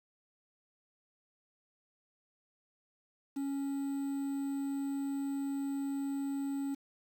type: tone with quantisation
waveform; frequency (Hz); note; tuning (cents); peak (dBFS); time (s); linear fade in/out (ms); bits
triangle; 277.2; C#4; 0; -31; 3.36-6.75; 10; 9
effects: none